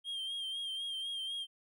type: tone with vibrato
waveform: triangle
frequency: 3201 Hz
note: G7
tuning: 36 cents sharp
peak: -35 dBFS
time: 0.04-1.47 s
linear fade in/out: 50 ms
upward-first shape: sine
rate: 4 Hz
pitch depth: 43 cents each way
effects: none